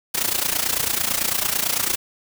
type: noise with amplitude modulation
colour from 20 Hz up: white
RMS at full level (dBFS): -19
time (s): 0.14-1.96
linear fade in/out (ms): 10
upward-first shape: sine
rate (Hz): 29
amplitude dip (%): 80
effects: none